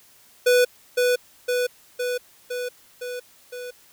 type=tone with echo; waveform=square; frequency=493.9 Hz; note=B4; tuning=in tune; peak=-15 dBFS; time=0.46-0.65 s; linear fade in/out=10 ms; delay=510 ms; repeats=6; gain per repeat=-3 dB; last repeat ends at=3.71 s; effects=white hiss -54 dBFS RMS until 3.92 s